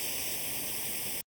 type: noise with comb filter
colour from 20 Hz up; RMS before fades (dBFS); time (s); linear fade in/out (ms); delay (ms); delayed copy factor
white; -34; 0-1.21; 0; 0.36; +1
effects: high-pass 60 Hz 12 dB/octave + Opus 48 kbps